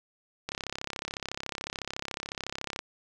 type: click train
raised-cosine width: 0.2 ms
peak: -16 dBFS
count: 79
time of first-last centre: 0.49-2.791 s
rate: 33.9 Hz
effects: none